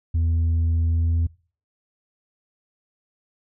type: tone with pitch glide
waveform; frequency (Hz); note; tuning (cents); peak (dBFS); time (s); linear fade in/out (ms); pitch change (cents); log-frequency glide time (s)
sine; 82.41 to 83.13; E2 to E2; 0 to +15; -15; 0.14-1.27; 10; +15; 0.87-1.15
effects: noise-tail reverb RT60 0.4 s tail -24 dB re dry + tanh soft clip ceiling -17 dBFS